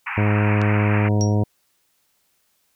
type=band-pass noise; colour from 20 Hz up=white; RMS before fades=-28 dBFS; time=0.06-1.09 s; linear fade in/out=10 ms; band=810 to 2600 Hz; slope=96 dB/octave
type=harmonic tone; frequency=104.5 Hz; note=G#2; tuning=11 cents sharp; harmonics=1 / 2 / 3 / 4 / 5 / 6 / 7 / 9; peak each=-17 / -23 / -27 / -29 / -31 / -33 / -34 / -36 dBFS; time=0.17-1.44 s; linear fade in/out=10 ms
type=click; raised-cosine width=0.2 ms; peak=-15 dBFS; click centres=0.616 s
type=tone with exponential decay; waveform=sine; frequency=5650 Hz; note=F8; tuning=19 cents sharp; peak=-21 dBFS; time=1.21-1.35 s; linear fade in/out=0 ms; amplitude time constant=30 ms
effects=white hiss -66 dBFS RMS until 2.75 s